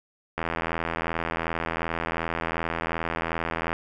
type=click train; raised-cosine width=0.5 ms; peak=-12 dBFS; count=278; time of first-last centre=0.38-3.729 s; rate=82.7 Hz; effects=none